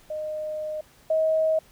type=tone pair in turn; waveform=sine; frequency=615 / 634.5 Hz; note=D#5 / D#5; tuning=-20 / +34 cents; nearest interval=minor second; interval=54 cents; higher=second; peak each=-28 / -19 dBFS; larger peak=second; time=0.1-0.81 / 1.1-1.59 s; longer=first; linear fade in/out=5 ms; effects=pink hiss -56 dBFS RMS until 1.71 s